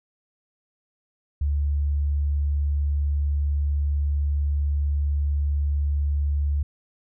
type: tone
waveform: sine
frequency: 72.2 Hz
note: D2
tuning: 29 cents flat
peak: -20 dBFS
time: 1.41-6.63 s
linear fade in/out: 5 ms
effects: none